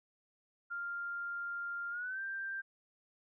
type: tone with pitch glide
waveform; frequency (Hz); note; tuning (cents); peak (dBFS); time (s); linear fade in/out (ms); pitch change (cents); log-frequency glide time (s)
sine; 1396.9 to 1577.1; F6 to G6; 0 to +10; -37; 0.7-2.62; 20; +210; 1.9-2.21
effects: none